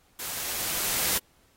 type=noise with level ramp; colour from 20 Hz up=white; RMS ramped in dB=-35 to -25 dBFS; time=0.19-1.18 s; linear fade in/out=5 ms; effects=pink hiss -64 dBFS RMS until 1.56 s + AAC 48 kbps